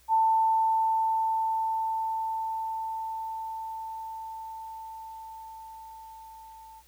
sine tone with level ramp, 890 Hz, A5, 20 cents sharp, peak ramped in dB -19 to -46 dBFS, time 0.08-6.83 s, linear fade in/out 50 ms, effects added 60 Hz sine -61 dBFS peak until 6.87 s + white hiss -61 dBFS RMS until 6.87 s

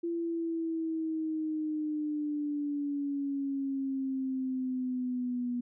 sine exponential sweep, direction down, 340.2 to 242.8 Hz, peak -30 dBFS, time 0.03-5.61 s, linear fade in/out 10 ms, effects none

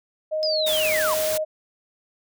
sine tone, 622.3 Hz, D#5, in tune, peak -22 dBFS, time 0.31-1.45 s, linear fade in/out 20 ms
sine linear sweep, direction down, 5120 to 924 Hz, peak -23 dBFS, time 0.43-1.14 s, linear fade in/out 0 ms
white noise, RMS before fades -28 dBFS, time 0.66-1.38 s, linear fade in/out 10 ms
effects none

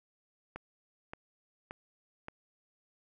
click train, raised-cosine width 0.5 ms, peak -26 dBFS, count 4, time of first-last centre 0.56-2.284 s, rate 1.74 Hz, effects none

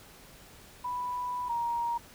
sine tone pair in turn, 987.8 / 940.7 Hz, B5 / A#5, 0 / +15 cents, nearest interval minor second, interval 85 cents, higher first, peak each -31 / -28 dBFS, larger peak second, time 0.84-1.49 / 1.49-1.98 s, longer first, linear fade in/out 10 ms, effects pink hiss -53 dBFS RMS until 2.14 s

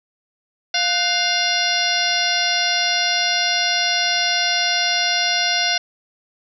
harmonic tone with a mistuned harmonic, 700 Hz, F5, 4 cents sharp, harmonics 1 / 2 / 3 / 4 / 5 / 6 / 7 / 8, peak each -25 / -25 / -25 / -25 / -25 / -25 / -25 / -25 dBFS, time 0.74-5.78 s, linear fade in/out 5 ms, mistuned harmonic 2, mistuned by +120 cents, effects none

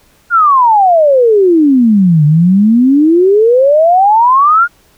sine exponential two-way sweep, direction down then up, 1447 to 145.5 to 1447 Hz, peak -4 dBFS, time 0.3-4.68 s, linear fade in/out 50 ms, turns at 2.25 s, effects pink hiss -49 dBFS RMS until 4.97 s

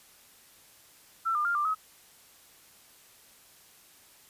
sine tone with pitch steps, 1340 / 1203 / 1397 / 1187 / 1276 Hz, E6 / D6 / F6 / D6 / D#6, +28 / +41 / 0 / +18 / +43 cents, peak -25 dBFS, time 1.25-1.75 s, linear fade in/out 20 ms, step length 100 ms, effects white hiss -57 dBFS RMS until 4.29 s + resampled to 32000 Hz

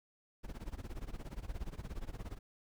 brown noise with tremolo, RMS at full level -40 dBFS, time 0.43-2.39 s, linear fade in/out 20 ms, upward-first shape sine, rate 17 Hz, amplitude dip 90%, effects none

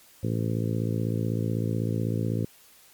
harmonic tone, 56 Hz, A1, 31 cents sharp, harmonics 2 / 3 / 4 / 5 / 6 / 7 / 8 / 9, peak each -27 / -31 / -33 / -35 / -37 / -38 / -39 / -40 dBFS, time 0.23-2.45 s, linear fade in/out 5 ms, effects white hiss -55 dBFS RMS until 2.93 s + MP3 96 kbps

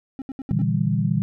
triangle tone bursts, 266.7 Hz, C4, 33 cents sharp, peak -26 dBFS, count 5, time 0.19-0.618 s, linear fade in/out 0 ms, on 28 ms, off 72 ms
sine chord, E half-diminished seventh, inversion second, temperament just, 118.67 / 148.33 / 164.81 / 197.78 Hz, Bb2 / D3 / E3 / G3, +31 / +18 / 0 / +16 cents, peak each -24 dBFS, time 0.51-1.22 s, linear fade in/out 0 ms
effects none

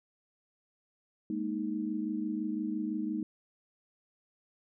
sine chord, Ab suspended second, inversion none, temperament just, 207.7 / 233.6 / 311.5 Hz, Ab3 / Bb3 / Eb4, 0 / +4 / +2 cents, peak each -36 / -37 / -34 dBFS, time 1.3-3.23 s, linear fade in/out 2 ms, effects none

